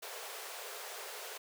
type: high-pass noise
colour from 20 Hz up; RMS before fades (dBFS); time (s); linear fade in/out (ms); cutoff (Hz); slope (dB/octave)
pink; -45; 0.02-1.38; 10; 390; 96
effects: none